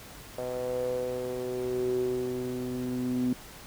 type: tone with band-pass filter sweep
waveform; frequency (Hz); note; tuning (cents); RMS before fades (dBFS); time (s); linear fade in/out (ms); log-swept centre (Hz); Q
sawtooth; 125.5; B2; +28; -31; 0.38-3.33; 2; 570 to 260; 8.2
effects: pink hiss -47 dBFS RMS until 3.66 s